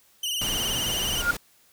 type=tone with vibrato; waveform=sawtooth; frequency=2960 Hz; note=F#7; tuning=in tune; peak=-23 dBFS; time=0.23-1.22 s; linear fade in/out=5 ms; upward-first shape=sine; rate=19 Hz; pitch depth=78 cents each way
type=noise; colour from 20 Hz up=pink; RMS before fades=-32 dBFS; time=0.41-1.37 s; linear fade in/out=5 ms
type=tone with exponential growth; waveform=sine; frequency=1416 Hz; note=F6; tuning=23 cents sharp; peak=-15 dBFS; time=1.13-1.31 s; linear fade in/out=5 ms; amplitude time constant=39 ms
effects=white hiss -60 dBFS RMS until 1.72 s